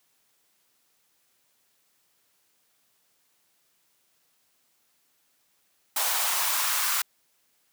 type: noise with high-pass filter sweep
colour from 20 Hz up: white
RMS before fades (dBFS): -26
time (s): 5.96-7.02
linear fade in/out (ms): 5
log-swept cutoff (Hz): 770 to 1200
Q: 2.3
effects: white hiss -69 dBFS RMS until 7.72 s + high-pass 100 Hz 12 dB/octave